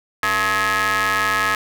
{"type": "ring-modulated tone", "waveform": "sawtooth", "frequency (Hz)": 203, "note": "G#3", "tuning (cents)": -39, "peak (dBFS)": -10, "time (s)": [0.23, 1.55], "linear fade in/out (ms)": 2, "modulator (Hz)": 1480, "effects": []}